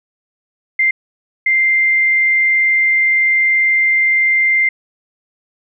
sine tone bursts at uneven times, 2093 Hz, C7, in tune, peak -10 dBFS, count 2, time 0.79-0.91 / 1.46-4.69 s, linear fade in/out 5 ms, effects none

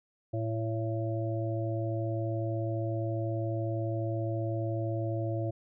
harmonic tone, 111.9 Hz, A2, 30 cents sharp, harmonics 1 / 3 / 5 / 6, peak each -31 / -36 / -38 / -39 dBFS, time 0.33-5.51 s, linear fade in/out 10 ms, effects none

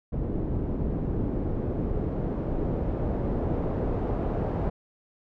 pink noise with low-pass filter sweep, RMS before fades -28 dBFS, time 0.12-4.7 s, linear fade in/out 10 ms, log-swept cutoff 330 to 610 Hz, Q 0.94, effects none

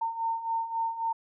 sine beating tone pair, 908 / 911.7 Hz, A#5 / A#5, -46 / -39 cents, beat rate 3.7 Hz, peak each -34 / -29 dBFS, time 0.01-1.13 s, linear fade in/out 10 ms, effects none

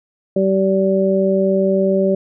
harmonic tone, 192.6 Hz, G3, 30 cents flat, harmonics 1 / 2 / 3, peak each -17 / -17 / -17 dBFS, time 0.36-2.15 s, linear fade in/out 5 ms, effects none

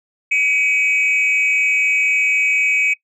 sine tone pair together, 2269 / 2525 Hz, C#7 / D#7, +40 / +25 cents, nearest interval major second, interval 185 cents, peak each -14 dBFS, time 0.31-2.94 s, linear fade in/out 10 ms, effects noise-tail reverb RT60 0.1 s tail -22 dB re dry + tanh soft clip ceiling -10 dBFS

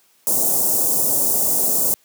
white band-stop noise, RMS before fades -18 dBFS, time 0.27-1.94 s, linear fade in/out 0 ms, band 760 to 7000 Hz, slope 24 dB/octave, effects white hiss -58 dBFS RMS until 2.04 s + high-pass 150 Hz 12 dB/octave

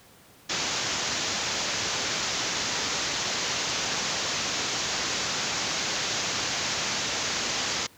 white low-pass noise, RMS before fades -29 dBFS, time 0.49-7.87 s, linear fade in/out 10 ms, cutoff 7000 Hz, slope 96 dB/octave, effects pink hiss -54 dBFS RMS until 7.97 s + high-pass 80 Hz 12 dB/octave

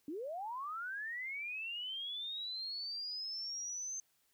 sine linear sweep, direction up, 273.1 to 6300 Hz, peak -39 dBFS, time 0.08-4 s, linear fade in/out 2 ms, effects white hiss -75 dBFS RMS until 4.33 s

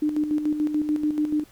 sine tone with tremolo, 301.7 Hz, D4, 47 cents sharp, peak -19 dBFS, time 0.02-1.44 s, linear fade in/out 5 ms, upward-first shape square, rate 6.9 Hz, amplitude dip 55%, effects pink hiss -54 dBFS RMS until 1.51 s

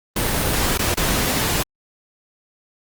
pink noise with dropouts, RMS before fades -20 dBFS, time 0.16-1.63 s, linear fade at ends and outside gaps 5 ms, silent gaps 0.776-0.791 / 0.944-0.971 s, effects Opus 24 kbps

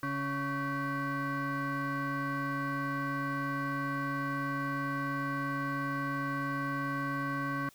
sine tone with frequency modulation, 698.5 Hz, F5, in tune, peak -29 dBFS, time 0.03-7.69 s, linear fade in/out 2 ms, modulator 420 Hz, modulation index 2.3, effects tanh soft clip ceiling -29 dBFS + white hiss -61 dBFS RMS until 7.74 s

